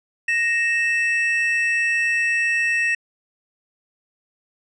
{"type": "tone pair together", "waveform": "triangle", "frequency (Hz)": [1864.7, 2637], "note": ["A#6", "E7"], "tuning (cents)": [0, 0], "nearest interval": "tritone", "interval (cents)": 600, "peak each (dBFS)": [-18, -20], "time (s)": [0.28, 2.95], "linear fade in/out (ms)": 5, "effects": ["resampled to 22050 Hz"]}